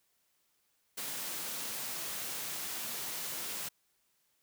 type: high-pass noise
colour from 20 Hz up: white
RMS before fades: -39 dBFS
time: 0.97-3.69 s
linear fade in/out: 10 ms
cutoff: 110 Hz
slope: 48 dB/octave
effects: white hiss -75 dBFS RMS until 4.42 s